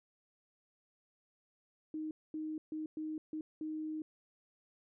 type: tone bursts at uneven times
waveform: sine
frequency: 311.1 Hz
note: D#4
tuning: in tune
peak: -37 dBFS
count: 6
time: 1.94-2.11 / 2.34-2.58 / 2.72-2.86 / 2.97-3.18 / 3.33-3.41 / 3.61-4.02 s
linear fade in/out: 2 ms
effects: none